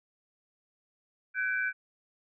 sine tone cluster, 1514 / 1634 / 2330 Hz, F#6 / G#6 / D7, +39 / -29 / -14 cents, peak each -29 / -35 / -36 dBFS, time 1.34-1.73 s, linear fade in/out 50 ms, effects none

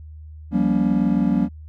triangle chord, G half-diminished seventh, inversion third, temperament just, 176.4 / 196 / 235.2 / 282.2 Hz, F3 / G3 / Bb3 / Db4, +18 / 0 / +16 / +31 cents, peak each -21 / -19 / -19 / -21 dBFS, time 0.51-1.49 s, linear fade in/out 50 ms, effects added 77 Hz sine -36 dBFS peak until 1.68 s

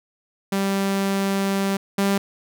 sawtooth tone pair in turn, 196 / 197.82 Hz, G3 / G3, 0 / +16 cents, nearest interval unison, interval 16 cents, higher second, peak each -16 / -14 dBFS, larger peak second, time 0.52-1.77 / 1.98-2.18 s, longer first, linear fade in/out 5 ms, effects none

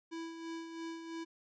square tone with tremolo, 329.6 Hz, E4, in tune, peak -40 dBFS, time 0.11-1.25 s, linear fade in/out 20 ms, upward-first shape sine, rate 3 Hz, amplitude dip 50%, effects resampled to 16000 Hz

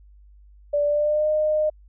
sine tone with pitch glide, 583 to 612.7 Hz, D5 to D#5, -13 to -27 cents, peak -18 dBFS, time 0.73-1.7 s, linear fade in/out 10 ms, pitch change +86 cents, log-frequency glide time 0.84-1.29 s, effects added 50 Hz sine -47 dBFS peak until 1.88 s

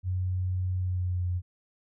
sine tone with pitch glide, 91.9 to 89.65 Hz, F#2 to F2, -11 to +46 cents, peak -26 dBFS, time 0.03-1.42 s, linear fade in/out 50 ms, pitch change -43 cents, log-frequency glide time 0.79-1.19 s, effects none

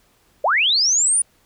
sine linear sweep, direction up, 500 to 9720 Hz, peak -14 dBFS, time 0.44-1.22 s, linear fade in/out 5 ms, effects pink hiss -59 dBFS RMS until 1.45 s

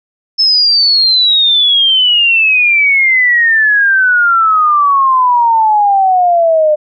sine exponential sweep, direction down, 5274 to 599 Hz, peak -6 dBFS, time 0.38-6.76 s, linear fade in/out 20 ms, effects none

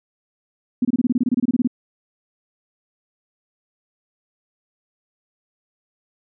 sine tone bursts, 246.5 Hz, B3, 3 cents flat, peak -14 dBFS, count 16, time 0.82-1.675 s, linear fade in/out 5 ms, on 30 ms, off 25 ms, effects none

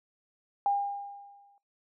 sine tone with exponential decay, 805 Hz, G5, 46 cents sharp, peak -22 dBFS, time 0.66-1.58 s, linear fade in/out 1 ms, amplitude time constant 200 ms, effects noise-tail reverb RT60 0.4 s tail -24 dB re dry

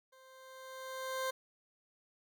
20% pulse tone with level ramp, 523 Hz, C5, 1 cent flat, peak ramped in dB -55 to -28 dBFS, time 0.12-1.31 s, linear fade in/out 10 ms, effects none

